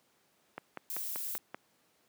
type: click train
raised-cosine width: 0.5 ms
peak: -24 dBFS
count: 6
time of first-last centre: 0.58-1.545 s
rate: 5.18 Hz
type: noise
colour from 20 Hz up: violet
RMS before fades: -38 dBFS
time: 0.9-1.38 s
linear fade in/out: 0 ms
effects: pink hiss -70 dBFS RMS until 2.08 s + high-pass 200 Hz 12 dB/octave